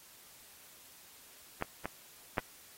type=clicks; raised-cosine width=0.5 ms; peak=-18 / -21 / -15 dBFS; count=3; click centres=1.624 / 1.856 / 2.382 s; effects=white hiss -57 dBFS RMS until 2.77 s + AAC 48 kbps